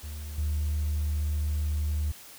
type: tone with level steps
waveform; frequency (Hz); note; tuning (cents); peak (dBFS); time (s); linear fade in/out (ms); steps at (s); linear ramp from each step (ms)
triangle; 75; D2; +37; -33 / -22; 0.03-2.12; 10; 0.38; 2
effects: tanh soft clip ceiling -22 dBFS + white hiss -48 dBFS RMS until 2.38 s

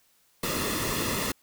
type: noise with comb filter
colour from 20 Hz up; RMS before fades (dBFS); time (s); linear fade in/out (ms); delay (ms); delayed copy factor
pink; -29; 0.43-1.32; 5; 1.3; -0.65
effects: white hiss -65 dBFS RMS until 1.42 s

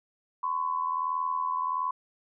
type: tone pair together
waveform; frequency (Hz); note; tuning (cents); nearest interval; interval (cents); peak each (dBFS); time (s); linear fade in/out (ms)
sine; 1017.6 / 1099; C6 / C#6; -48 / -15; minor second; 133; -28 / -32; 0.43-1.91; 5
effects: none

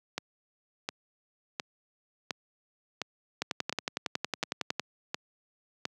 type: two click trains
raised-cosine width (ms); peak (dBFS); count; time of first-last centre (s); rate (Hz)
0.2; -12 / -14; 16 / 9; 3.42-4.796 / 0.18-5.854; 10.9 / 1.41
effects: high-pass 150 Hz 12 dB/octave

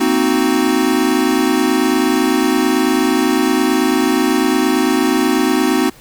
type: chord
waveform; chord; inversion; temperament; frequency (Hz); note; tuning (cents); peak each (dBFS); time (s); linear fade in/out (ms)
square; C half-diminished seventh; third; equal; 233.1 / 261.6 / 311.1 / 370; Bb3 / C4 / Eb4 / Gb4; 0 / 0 / 0 / 0; -22 / -17 / -18 / -19; 0-5.9; 10
effects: pink hiss -43 dBFS RMS until 6 s

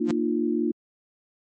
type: chord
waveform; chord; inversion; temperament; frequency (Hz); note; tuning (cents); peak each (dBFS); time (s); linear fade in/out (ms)
sine; Bb suspended fourth; none; equal with one note detuned; 233.1 / 303.8 / 349.2; Bb3 / Eb4 / F4; 0 / -41 / 0; -26; 0-0.72; 10
type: tone with exponential growth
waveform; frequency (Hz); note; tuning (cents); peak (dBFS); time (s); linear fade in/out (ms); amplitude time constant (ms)
sawtooth; 174.61; F3; 0; -20; 0.04-0.11; 0; 15
effects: MP3 32 kbps

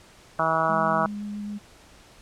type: harmonic tone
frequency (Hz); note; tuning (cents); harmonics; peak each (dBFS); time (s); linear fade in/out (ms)
161.6; E3; -34; 1 / 2 / 3 / 4 / 5 / 6 / 7 / 8 / 9; -33 / -36 / -37 / -26 / -29 / -29 / -27 / -27 / -31; 0.39-1.06; 2
type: tone with vibrato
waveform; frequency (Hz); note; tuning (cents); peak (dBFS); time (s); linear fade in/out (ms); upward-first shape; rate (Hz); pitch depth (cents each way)
sine; 206.6; G#3; -9; -30; 0.68-1.59; 20; sine; 7.6; 10
effects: pink hiss -52 dBFS RMS until 2.21 s + low-pass 9000 Hz 12 dB/octave

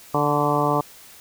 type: harmonic tone with a mistuned harmonic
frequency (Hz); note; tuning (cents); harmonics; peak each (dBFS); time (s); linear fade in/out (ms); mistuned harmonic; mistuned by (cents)
146.83; D3; 0; 1 / 2 / 3 / 4 / 5 / 6 / 7 / 8; -26 / -26 / -26 / -26 / -26 / -26 / -26 / -26; 0.14-0.81; 5; 8; -34
effects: white hiss -46 dBFS RMS until 1.2 s

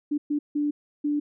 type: tone bursts at uneven times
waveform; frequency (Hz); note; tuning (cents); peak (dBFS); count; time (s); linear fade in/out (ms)
sine; 293.7; D4; 0; -22; 4; 0.11-0.18 / 0.3-0.39 / 0.55-0.71 / 1.04-1.2; 10
effects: none

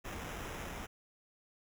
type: noise with sample-and-hold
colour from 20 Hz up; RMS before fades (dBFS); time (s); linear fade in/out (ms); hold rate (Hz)
pink; -43; 0.04-0.87; 20; 4410
effects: none

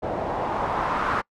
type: noise with low-pass filter sweep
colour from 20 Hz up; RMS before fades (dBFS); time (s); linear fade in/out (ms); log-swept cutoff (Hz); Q
white; -26; 0.02-1.22; 20; 650 to 1300; 2.4
effects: noise-tail reverb RT60 0.1 s tail -25 dB re dry

